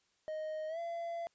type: tone with pitch glide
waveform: triangle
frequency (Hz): 622.3 to 678.6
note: D#5 to F5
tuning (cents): 0 to -50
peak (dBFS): -35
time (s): 0.28-1.27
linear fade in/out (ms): 0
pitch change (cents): +150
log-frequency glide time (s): 0.68-0.79
effects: white hiss -75 dBFS RMS until 1.34 s + resampled to 16000 Hz